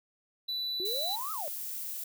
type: tone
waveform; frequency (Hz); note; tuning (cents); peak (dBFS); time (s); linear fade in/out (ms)
triangle; 3971; B7; +9; -30; 0.48-1.16; 10
type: exponential two-way sweep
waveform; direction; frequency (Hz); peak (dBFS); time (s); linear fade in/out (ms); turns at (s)
sine; up then down; 349.2 to 1318.5 to 558; -36; 0.8-1.48; 0; 1.32
type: noise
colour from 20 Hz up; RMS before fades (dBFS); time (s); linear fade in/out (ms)
violet; -38; 0.85-2.04; 5
effects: none